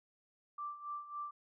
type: tone with tremolo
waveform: sine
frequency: 1174.7 Hz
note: D6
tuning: in tune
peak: -38 dBFS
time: 0.58-1.31 s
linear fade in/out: 5 ms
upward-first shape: sine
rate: 3.6 Hz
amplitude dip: 75%
effects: none